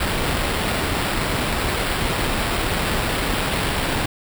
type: noise with sample-and-hold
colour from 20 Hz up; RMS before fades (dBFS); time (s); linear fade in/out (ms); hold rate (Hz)
pink; -22; 0-4.06; 5; 6300
effects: none